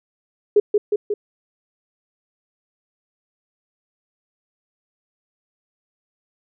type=tone with echo; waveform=sine; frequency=415.3 Hz; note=G#4; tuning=in tune; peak=-9 dBFS; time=0.56-0.6 s; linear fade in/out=5 ms; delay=180 ms; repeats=3; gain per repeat=-3 dB; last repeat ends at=1.14 s; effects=none